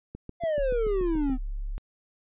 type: click train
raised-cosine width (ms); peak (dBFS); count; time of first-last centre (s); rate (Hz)
3; -25; 9; 0.15-1.298; 6.97
type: exponential sweep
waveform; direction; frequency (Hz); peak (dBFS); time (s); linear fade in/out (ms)
triangle; down; 698.5 to 249.4; -22; 0.4-1.38; 50
type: tone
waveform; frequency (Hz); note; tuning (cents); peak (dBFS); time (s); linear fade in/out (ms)
sine; 35; C#1; +18; -29; 0.59-1.78; 0
effects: resampled to 8000 Hz